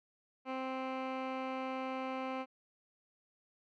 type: tone with low-pass filter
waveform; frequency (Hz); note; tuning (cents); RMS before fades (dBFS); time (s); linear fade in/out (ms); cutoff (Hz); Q
15% pulse; 261.6; C4; 0; -39; 0.45-2.46; 50; 2100; 1.5
effects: none